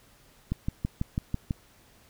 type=click train; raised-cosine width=5 ms; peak=-15 dBFS; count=7; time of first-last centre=0.52-1.508 s; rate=6.07 Hz; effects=pink hiss -59 dBFS RMS until 2.09 s